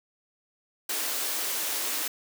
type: high-pass noise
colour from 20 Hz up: white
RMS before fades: -30 dBFS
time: 0.89-2.08 s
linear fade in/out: 5 ms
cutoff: 260 Hz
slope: 48 dB/octave
effects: none